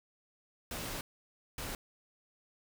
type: noise bursts at uneven times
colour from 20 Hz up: pink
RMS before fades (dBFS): -40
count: 2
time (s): 0.71-1.01 / 1.58-1.75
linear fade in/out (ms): 2
effects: none